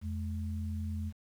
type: tone pair together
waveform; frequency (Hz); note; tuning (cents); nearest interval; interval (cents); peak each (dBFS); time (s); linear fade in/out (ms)
sine; 85 / 213.6; F2 / G#3; -46 / +49; octave + major third; 1595; -34 / -40; 0.01-1.13; 50
effects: 10-bit